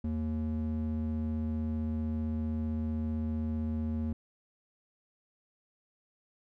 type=ring-modulated tone; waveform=triangle; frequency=155.56 Hz; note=D#3; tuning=in tune; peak=-25 dBFS; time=0.04-4.13 s; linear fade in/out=5 ms; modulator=73.9 Hz; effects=none